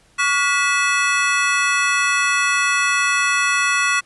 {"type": "tone cluster", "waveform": "square", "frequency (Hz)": [1130, 1436, 1967, 2597], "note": ["C#6", "F6", "B6", "E7"], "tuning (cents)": [33, 48, -7, -26], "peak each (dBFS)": -22, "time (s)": [0.18, 4.01], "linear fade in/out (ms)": 20, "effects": ["pink hiss -55 dBFS RMS until 4.05 s", "resampled to 24000 Hz"]}